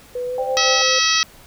sine tone with pitch glide, 494.7 to 517.5 Hz, B4 to C5, +3 to -19 cents, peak -22 dBFS, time 0.15-0.99 s, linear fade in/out 5 ms, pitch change +78 cents, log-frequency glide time 0.27-0.48 s
sine chord, C suspended second, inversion none, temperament equal with one note detuned, 523.3 / 587.3 / 789.4 Hz, C5 / D5 / G5, 0 / 0 / +12 cents, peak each -27 / -31 / -25 dBFS, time 0.38-0.82 s, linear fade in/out 2 ms
harmonic tone, 646 Hz, E5, 35 cents flat, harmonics 2 / 3 / 4 / 5 / 6 / 7 / 8 / 9, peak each -23 / -23 / -23 / -23 / -23 / -23 / -23 / -23 dBFS, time 0.57-1.23 s, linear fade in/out 0 ms
effects pink hiss -46 dBFS RMS until 1.46 s

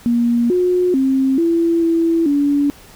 sine tone with pitch steps, 236.9 / 360.9 / 266.3 / 335.3 / 331.7 / 286.2 Hz, A#3 / F#4 / C4 / E4 / E4 / D4, +28 / -43 / +31 / +30 / +11 / -45 cents, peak -12 dBFS, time 0.06-2.7 s, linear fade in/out 0 ms, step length 440 ms, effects pink hiss -43 dBFS RMS until 2.95 s

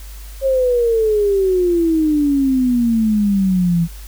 sine exponential sweep, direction down, 546 to 164.81 Hz, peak -12 dBFS, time 0.41-3.88 s, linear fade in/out 50 ms, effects added 50 Hz sine -31 dBFS peak until 4.07 s + white hiss -42 dBFS RMS until 4.07 s

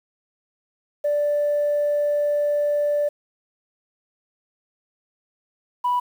sine tone pair in turn, 586 / 983.5 Hz, D5 / B5, -4 / -7 cents, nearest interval major sixth, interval 897 cents, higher second, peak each -17 dBFS, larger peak neither, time 1.04-3.09 / 5.84-6 s, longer first, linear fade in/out 10 ms, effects tanh soft clip ceiling -15 dBFS + 8-bit

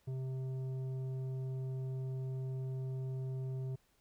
triangle tone with tanh clipping, 131 Hz, C3, 2 cents sharp, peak -38 dBFS, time 0.07-3.76 s, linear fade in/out 10 ms, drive 13 dB, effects pink hiss -73 dBFS RMS until 4 s

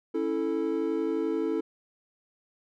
triangle chord, A major, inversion first, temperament equal with one note detuned, 277.2 / 328.7 / 440 Hz, C#4 / E4 / A4, 0 / -5 / 0 cents, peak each -31 / -27 / -28 dBFS, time 0.14-1.61 s, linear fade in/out 10 ms, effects none

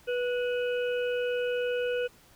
harmonic tone with a mistuned harmonic, 490.4 Hz, B4, 12 cents flat, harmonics 1 / 3 / 5 / 6, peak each -27 / -37 / -41 / -43 dBFS, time 0.07-2.08 s, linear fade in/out 20 ms, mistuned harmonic 5, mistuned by +52 cents, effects pink hiss -58 dBFS RMS until 2.35 s

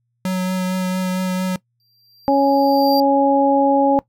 square tone with vibrato, 185 Hz, F#3, in tune, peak -19 dBFS, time 0.25-1.56 s, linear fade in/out 2 ms, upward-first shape triangle, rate 4.4 Hz, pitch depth 14 cents each way
square tone with exponential growth, 4721 Hz, D8, 8 cents sharp, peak -22 dBFS, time 1.8-3 s, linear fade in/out 1 ms, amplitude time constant 260 ms
harmonic tone, 277.2 Hz, C#4, in tune, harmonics 1 / 2 / 3, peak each -16 / -16 / -16 dBFS, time 2.28-3.99 s, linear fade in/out 0 ms
effects noise-tail reverb RT60 0.1 s tail -20 dB re dry + added 119 Hz sine -67 dBFS peak until 4.08 s

